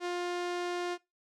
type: tone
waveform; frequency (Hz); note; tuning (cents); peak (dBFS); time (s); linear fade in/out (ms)
sawtooth; 353.1; F4; +19; -28; 0-0.98; 50
effects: noise-tail reverb RT60 0.2 s tail -20 dB re dry + low-pass 6000 Hz 12 dB/octave